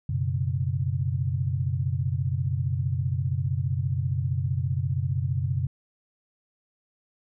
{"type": "chord", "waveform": "sine", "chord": "F# suspended fourth", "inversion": "none", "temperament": "equal", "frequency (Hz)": [92.5, 123.47, 138.59], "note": ["F#2", "B2", "C#3"], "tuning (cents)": [0, 0, 0], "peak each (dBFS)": -28, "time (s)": [0.09, 5.67], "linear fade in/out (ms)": 5, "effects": []}